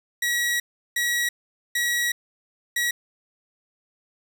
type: tone bursts at uneven times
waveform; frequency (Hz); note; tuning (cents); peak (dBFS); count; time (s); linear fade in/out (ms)
sawtooth; 1918; A#6; +49; -18; 4; 0.22-0.6 / 0.96-1.29 / 1.75-2.12 / 2.76-2.91; 5
effects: none